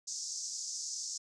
pink band-pass noise, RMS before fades -40 dBFS, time 0.07-1.18 s, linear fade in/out 10 ms, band 5200 to 7200 Hz, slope 48 dB/octave, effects none

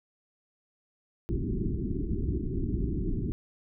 pink low-pass noise, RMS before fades -30 dBFS, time 1.29-3.32 s, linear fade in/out 0 ms, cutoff 400 Hz, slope 96 dB/octave, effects none

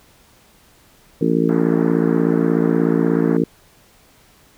harmonic tone, 56.6 Hz, A1, 50 cents sharp, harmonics 3 / 4 / 5 / 6 / 7 / 8, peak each -20 / -21 / -19 / -22 / -25 / -22 dBFS, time 1.21-3.44 s, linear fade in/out 5 ms
pink band-pass noise, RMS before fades -31 dBFS, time 1.49-3.37 s, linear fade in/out 0 ms, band 200 to 1800 Hz, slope 48 dB/octave
effects pink hiss -52 dBFS RMS until 4.57 s

